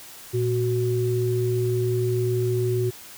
sine tone pair together, 116.54 / 370 Hz, A#2 / F#4, 0 / 0 cents, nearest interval octave + minor sixth, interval 2000 cents, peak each -23 dBFS, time 0.33-2.91 s, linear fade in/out 20 ms, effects white hiss -43 dBFS RMS until 3.17 s

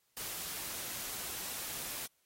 white noise, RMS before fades -41 dBFS, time 0.17-2.06 s, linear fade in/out 0 ms, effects white hiss -75 dBFS RMS until 2.25 s + AAC 48 kbps

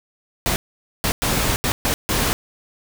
pink noise bursts at uneven times, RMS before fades -20 dBFS, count 6, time 0.46-0.56 / 1.04-1.12 / 1.22-1.56 / 1.64-1.72 / 1.85-1.94 / 2.09-2.33 s, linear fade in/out 0 ms, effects none

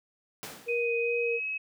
pink noise with exponential decay, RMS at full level -36 dBFS, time 0.43-0.94 s, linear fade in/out 0 ms, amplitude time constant 110 ms
sine tone with vibrato, 470 Hz, A#4, 14 cents sharp, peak -27 dBFS, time 0.66-1.4 s, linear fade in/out 50 ms, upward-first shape sine, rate 2.5 Hz, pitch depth 14 cents each way
sine tone with pitch glide, 2502 to 2562 Hz, D#7 to E7, +9 to -50 cents, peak -30 dBFS, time 0.68-1.58 s, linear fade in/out 10 ms, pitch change +41 cents, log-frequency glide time 0.99-1.46 s
effects high-pass 200 Hz 12 dB/octave

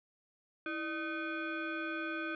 sine tone with frequency modulation, 600 Hz, D5, 37 cents sharp, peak -35 dBFS, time 0.66-2.35 s, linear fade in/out 2 ms, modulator 926 Hz, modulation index 1.9, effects none

